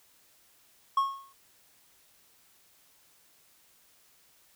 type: tone with exponential decay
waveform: triangle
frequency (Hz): 1093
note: C#6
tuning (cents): -25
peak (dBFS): -18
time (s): 0.97-1.33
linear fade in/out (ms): 5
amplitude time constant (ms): 77
effects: white hiss -63 dBFS RMS until 4.55 s